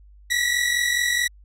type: tone pair together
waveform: sawtooth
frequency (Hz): 1912.3 / 1957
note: A#6 / B6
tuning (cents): +44 / -16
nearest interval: unison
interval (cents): 40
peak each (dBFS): -19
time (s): 0.3-1.28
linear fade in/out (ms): 10
effects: added 50 Hz sine -46 dBFS peak until 1.44 s + low-pass 12000 Hz 12 dB/octave